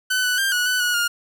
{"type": "tone with pitch steps", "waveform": "sawtooth", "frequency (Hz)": [1508, 1488, 1587, 1465, 1496, 1459, 1417], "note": ["F#6", "F#6", "G6", "F#6", "F#6", "F#6", "F6"], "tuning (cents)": [32, 9, 21, -18, 19, -25, 25], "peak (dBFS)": -15, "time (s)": [0.1, 1.08], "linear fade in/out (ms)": 10, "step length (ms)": 140, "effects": []}